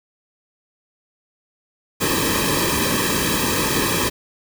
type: noise with comb filter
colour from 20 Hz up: pink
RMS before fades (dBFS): -20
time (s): 2-4.1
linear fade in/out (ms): 20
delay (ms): 1.4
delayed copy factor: -1
effects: none